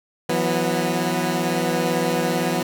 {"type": "chord", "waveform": "15% pulse", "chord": "E suspended second", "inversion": "none", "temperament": "equal with one note detuned", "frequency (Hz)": [164.81, 182.66, 246.9], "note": ["E3", "F#3", "B3"], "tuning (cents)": [0, -22, 0], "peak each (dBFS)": -18, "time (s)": [0.29, 2.63], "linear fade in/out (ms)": 5, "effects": []}